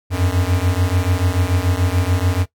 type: beating tone pair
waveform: square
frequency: 87.31 / 94.21 Hz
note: F2 / F#2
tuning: 0 / +32 cents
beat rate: 6.9 Hz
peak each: -19 dBFS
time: 0.1-2.46 s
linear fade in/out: 50 ms
effects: noise-tail reverb RT60 0.1 s tail -17 dB re dry